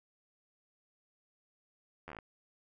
slowing click train, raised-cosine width 0.5 ms, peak -30 dBFS, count 8, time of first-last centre 2.08-2.188 s, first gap 11 ms, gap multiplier 1.11, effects none

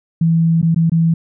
sine tone with dropouts, 164.81 Hz, E3, in tune, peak -10 dBFS, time 0.21-1.14 s, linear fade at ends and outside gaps 5 ms, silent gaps 0.616-0.627 / 0.746-0.76 / 0.897-0.918 s, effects none

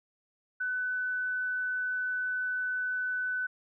sine tone, 1501 Hz, F#6, 24 cents sharp, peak -29 dBFS, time 0.6-3.47 s, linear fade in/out 10 ms, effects none

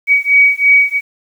sine beating tone pair, 2261 / 2264 Hz, C#7 / C#7, +34 / +36 cents, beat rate 3 Hz, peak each -10 dBFS, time 0.07-1.01 s, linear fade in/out 50 ms, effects 7-bit

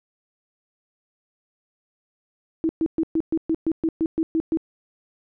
sine tone bursts, 323.5 Hz, E4, 32 cents flat, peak -18 dBFS, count 12, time 2.64-4.572 s, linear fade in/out 0 ms, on 51 ms, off 120 ms, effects none

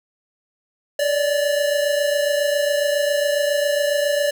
square tone pair together, 575.7 / 603 Hz, D5 / D5, -35 / +46 cents, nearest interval minor second, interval 81 cents, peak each -19 / -25 dBFS, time 0.99-4.31 s, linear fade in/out 5 ms, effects none

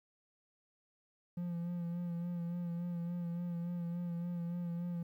triangle tone with vibrato, 172.8 Hz, F3, 18 cents flat, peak -34 dBFS, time 1.37-5.03 s, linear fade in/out 5 ms, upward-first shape sine, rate 3.5 Hz, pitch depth 31 cents each way, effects 12-bit

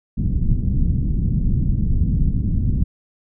pink low-pass noise, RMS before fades -18 dBFS, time 0.17-2.84 s, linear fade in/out 10 ms, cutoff 210 Hz, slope 24 dB/octave, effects none

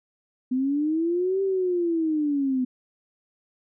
sine linear two-way sweep, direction up then down, 250 to 392 to 250 Hz, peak -21 dBFS, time 0.51-2.65 s, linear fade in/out 10 ms, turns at 1.42 s, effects none

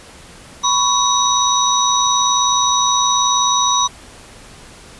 sine tone cluster, 992 / 1111 / 3798 / 5920 Hz, B5 / C#6 / A#7 / F#8, +7 / +4 / +32 / 0 cents, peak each -18 dBFS, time 0.63-3.88 s, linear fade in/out 20 ms, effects pink hiss -40 dBFS RMS until 4.99 s + resampled to 24000 Hz

